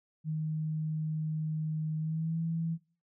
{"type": "tone with pitch glide", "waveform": "sine", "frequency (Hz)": [156, 164.42], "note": ["D#3", "E3"], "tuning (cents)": [5, -4], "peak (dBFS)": -30, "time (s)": [0.24, 2.78], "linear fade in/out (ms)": 50, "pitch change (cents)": 91, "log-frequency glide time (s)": [1.98, 2.39], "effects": ["noise-tail reverb RT60 0.4 s tail -18 dB re dry"]}